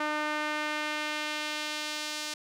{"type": "tone with band-pass filter sweep", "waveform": "sawtooth", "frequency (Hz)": 302.3, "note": "D#4", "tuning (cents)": -50, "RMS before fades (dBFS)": -33, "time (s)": [0, 2.34], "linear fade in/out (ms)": 5, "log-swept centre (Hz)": [1400, 5000], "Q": 1, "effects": []}